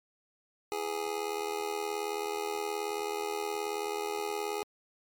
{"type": "tone with amplitude modulation", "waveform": "25% pulse", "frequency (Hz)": 415.3, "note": "G#4", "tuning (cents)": 0, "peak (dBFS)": -25, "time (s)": [0.72, 4.63], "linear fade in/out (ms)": 0, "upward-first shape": "sine", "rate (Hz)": 78.8, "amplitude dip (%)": 75, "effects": ["MP3 96 kbps"]}